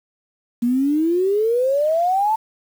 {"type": "exponential sweep", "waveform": "sine", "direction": "up", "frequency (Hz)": [233.1, 898], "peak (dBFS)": -15, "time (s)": [0.62, 2.36], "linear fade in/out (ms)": 10, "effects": ["7-bit"]}